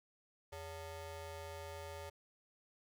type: ring-modulated tone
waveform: 25% pulse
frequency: 325.8 Hz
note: E4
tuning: 20 cents flat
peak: -39 dBFS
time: 0.52-2.1 s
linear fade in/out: 10 ms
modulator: 241 Hz
effects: none